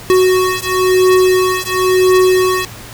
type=beating tone pair; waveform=square; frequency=370 / 370.97 Hz; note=F#4 / F#4; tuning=0 / +5 cents; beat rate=0.97 Hz; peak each=-13 dBFS; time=0.1-2.65 s; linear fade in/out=0 ms; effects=added 113 Hz sine -35 dBFS peak until 2.93 s + pink hiss -33 dBFS RMS until 2.93 s